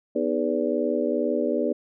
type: harmonic tone with a mistuned harmonic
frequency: 82.41 Hz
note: E2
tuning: in tune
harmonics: 3 / 4 / 5 / 6 / 7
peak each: -28 / -28 / -28 / -28 / -28 dBFS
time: 0.15-1.73 s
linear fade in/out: 10 ms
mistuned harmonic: 4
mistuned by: -94 cents
effects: none